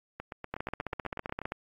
two click trains, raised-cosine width 0.5 ms, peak -23 / -18 dBFS, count 11 / 16, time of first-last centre 0.2-1.417 / 0.54-1.52 s, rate 8.22 / 15.3 Hz, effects AAC 32 kbps

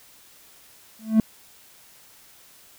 triangle tone with exponential growth, 220 Hz, A3, in tune, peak -7 dBFS, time 0.99-1.2 s, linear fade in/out 2 ms, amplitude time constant 45 ms, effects tanh soft clip ceiling -5 dBFS + white hiss -52 dBFS RMS until 2.78 s

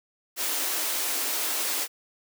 white high-pass noise, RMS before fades -28 dBFS, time 0.36-1.88 s, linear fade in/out 50 ms, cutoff 260 Hz, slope 96 dB/octave, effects none

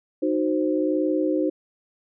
sine chord, C diminished, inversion first, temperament equal with one note detuned, 308.6 / 370 / 523.3 Hz, Eb4 / Gb4 / C5, -14 / 0 / 0 cents, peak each -22 / -26 / -26 dBFS, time 0.22-1.5 s, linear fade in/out 10 ms, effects none

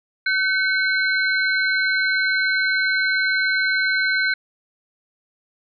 sine tone cluster, 1527 / 2200 / 4090 Hz, G6 / C#7 / C8, -46 / -14 / -40 cents, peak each -19 / -23 / -27 dBFS, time 0.26-4.34 s, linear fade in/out 5 ms, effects none

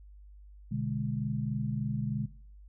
sine chord, G# diminished, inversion first, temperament equal, 123.47 / 146.83 / 207.7 Hz, B2 / D3 / G#3, 0 / 0 / 0 cents, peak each -34 dBFS, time 0.71-2.26 s, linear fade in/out 10 ms, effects noise-tail reverb RT60 0.5 s tail -18 dB re dry + added 50 Hz sine -49 dBFS peak until 2.68 s

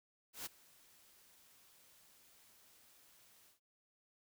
white noise with ADSR envelope, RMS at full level -43 dBFS, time 0.33-3.6 s, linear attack 130 ms, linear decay 15 ms, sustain -23 dB, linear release 120 ms, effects none

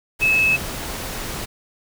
sine tone in noise, 2594 Hz, E7, 28 cents flat, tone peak -14 dBFS, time 0.21-0.57 s, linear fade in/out 20 ms, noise pink, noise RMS -29 dBFS, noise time 0.19-1.46 s, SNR +12 dB, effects none

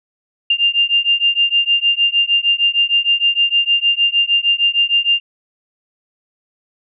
sine beating tone pair, 2794 / 2800.5 Hz, F7 / F7, 0 / +4 cents, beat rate 6.5 Hz, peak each -15 dBFS, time 0.5-5.2 s, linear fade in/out 5 ms, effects none

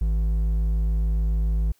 triangle tone with hard clipping, 53.5 Hz, A1, 48 cents flat, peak -21 dBFS, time 0.01-1.72 s, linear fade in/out 5 ms, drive 9 dB, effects white hiss -64 dBFS RMS until 1.79 s

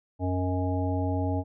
harmonic tone with a mistuned harmonic, 92 Hz, F#2, 9 cents flat, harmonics 1 / 3 / 5 / 7 / 9, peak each -27 / -30 / -37 / -35 / -36 dBFS, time 0.19-1.44 s, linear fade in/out 50 ms, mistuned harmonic 7, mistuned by -28 cents, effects none

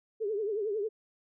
sine tone with vibrato, 420 Hz, G#4, 19 cents sharp, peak -29 dBFS, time 0.2-0.89 s, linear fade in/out 20 ms, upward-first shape triangle, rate 11 Hz, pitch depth 140 cents each way, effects none

